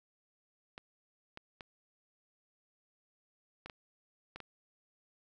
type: clicks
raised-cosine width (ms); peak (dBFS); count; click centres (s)
0.3; -29; 7; 0.779 / 1.374 / 1.608 / 3.66 / 3.698 / 4.36 / 4.403
effects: none

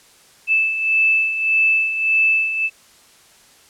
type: beating tone pair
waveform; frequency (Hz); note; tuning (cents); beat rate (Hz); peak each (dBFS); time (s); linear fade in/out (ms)
sine; 2629 / 2630.7; E7 / E7; -5 / -4; 1.7; -22 / -15; 0.47-2.7; 50
effects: white hiss -50 dBFS RMS until 3.69 s + low-pass 10000 Hz 12 dB/octave

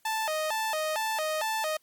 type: tone with vibrato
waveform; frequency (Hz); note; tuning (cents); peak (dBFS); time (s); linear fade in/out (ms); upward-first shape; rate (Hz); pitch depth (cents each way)
sawtooth; 740; F#5; 0; -24; 0.05-1.77; 5; square; 2.2; 300
effects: white hiss -68 dBFS RMS until 1.82 s + Opus 48 kbps

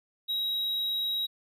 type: tone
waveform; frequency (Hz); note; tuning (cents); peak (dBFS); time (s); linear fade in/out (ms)
triangle; 3832; A#7; +47; -26; 0.28-1.27; 20
effects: none

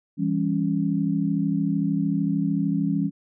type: chord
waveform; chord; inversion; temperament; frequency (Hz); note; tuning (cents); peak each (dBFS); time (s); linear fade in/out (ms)
sine; C# diminished; first; just; 166.31 / 199.57 / 277.2; E3 / G3 / C#4; +16 / +31 / 0; -25; 0.17-3.11; 50
effects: none

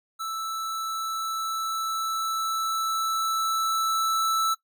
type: tone with level ramp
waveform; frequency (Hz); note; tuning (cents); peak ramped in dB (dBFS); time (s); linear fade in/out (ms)
square; 1318; E6; -1; -30 to -22; 0.19-4.55; 20
effects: noise-tail reverb RT60 0.1 s tail -18 dB re dry

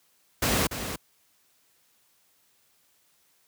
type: noise with echo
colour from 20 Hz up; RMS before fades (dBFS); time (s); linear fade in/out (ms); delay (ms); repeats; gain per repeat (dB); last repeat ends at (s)
pink; -24; 0.42-0.67; 5; 290; 1; -9; 0.96
effects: white hiss -66 dBFS RMS until 3.47 s + high-pass 60 Hz 12 dB/octave

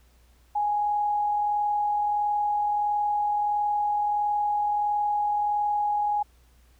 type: tone with amplitude modulation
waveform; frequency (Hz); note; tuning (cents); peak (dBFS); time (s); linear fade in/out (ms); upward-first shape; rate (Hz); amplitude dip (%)
sine; 830; G#5; -1; -21; 0.55-6.23; 10; sine; 41.5; 25
effects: added 60 Hz sine -56 dBFS peak until 6.79 s + pink hiss -64 dBFS RMS until 6.79 s

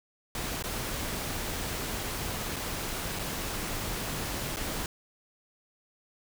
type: noise with dropouts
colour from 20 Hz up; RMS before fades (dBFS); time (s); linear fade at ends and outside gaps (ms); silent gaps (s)
pink; -34; 0.35-4.86; 1; 0.625-0.639 / 2.561-2.565 / 3.189-3.193 / 4.561-4.569
effects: none

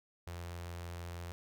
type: tone with notch filter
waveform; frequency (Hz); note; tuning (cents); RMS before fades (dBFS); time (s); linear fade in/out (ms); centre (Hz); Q
sawtooth; 86.4; F2; -18; -44; 0.27-1.32; 0; 230; 0.97
effects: none

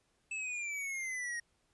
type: exponential sweep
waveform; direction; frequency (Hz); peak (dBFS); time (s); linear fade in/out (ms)
square; down; 2637 to 1864.7; -37; 0.31-1.4; 5
effects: pink hiss -75 dBFS RMS until 1.73 s + resampled to 24000 Hz

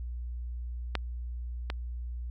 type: clicks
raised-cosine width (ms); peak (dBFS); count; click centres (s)
0.3; -13 / -17; 2; 0.953 / 1.701
effects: added 60 Hz sine -34 dBFS peak until 2.3 s

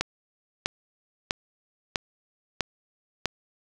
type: click train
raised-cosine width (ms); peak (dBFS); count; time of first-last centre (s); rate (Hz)
0.2; -7; 6; 0.01-3.257; 1.54
effects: none

